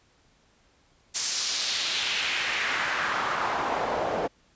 pink noise with band-pass filter sweep, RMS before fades -28 dBFS, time 1.14-4.28 s, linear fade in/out 20 ms, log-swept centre 6600 to 550 Hz, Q 1.8, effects pink hiss -63 dBFS RMS until 4.55 s + resampled to 16000 Hz

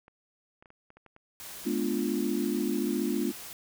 clicks, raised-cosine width 0.5 ms, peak -38 dBFS, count 9, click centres 0.081 / 0.625 / 0.658 / 0.704 / 0.904 / 0.97 / 1.063 / 1.164 / 1.714 s
white noise, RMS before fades -43 dBFS, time 1.4-3.53 s, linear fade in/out 0 ms
sine chord, G# diminished seventh, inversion none, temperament equal with one note detuned, 212.6 / 246.9 / 293.7 / 349.2 Hz, G#3 / B3 / D4 / F4, +41 / 0 / 0 / 0 cents, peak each -32 dBFS, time 1.65-3.32 s, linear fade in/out 20 ms
effects none

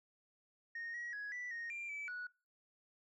sine tone with pitch steps, 1853 / 1907 / 1670 / 1969 / 1860 / 2379 / 2305 / 1468 Hz, A#6 / A#6 / G#6 / B6 / A#6 / D7 / D7 / F#6, -11 / +39 / +9 / -6 / -4 / +22 / -33 / -14 cents, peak -40 dBFS, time 0.75-2.27 s, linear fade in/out 5 ms, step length 190 ms, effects noise-tail reverb RT60 0.3 s tail -22 dB re dry + tanh soft clip ceiling -39 dBFS

